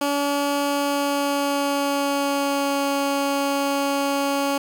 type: tone with pitch glide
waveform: 15% pulse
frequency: 284.8 to 279.6 Hz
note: C#4 to C#4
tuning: +47 to +15 cents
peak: -14 dBFS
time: 0.01-4.58 s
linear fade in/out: 5 ms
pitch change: -32 cents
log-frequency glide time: 0.61-2.88 s
effects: 9-bit